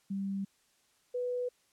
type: tone pair in turn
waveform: sine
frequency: 196 / 493.9 Hz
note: G3 / B4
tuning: 0 / 0 cents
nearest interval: octave + major third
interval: 1600 cents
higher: second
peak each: -32 / -31 dBFS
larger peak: second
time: 0.1-0.45 / 1.14-1.49 s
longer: neither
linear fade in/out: 10 ms
effects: white hiss -70 dBFS RMS until 1.72 s + low-pass 10000 Hz 12 dB/octave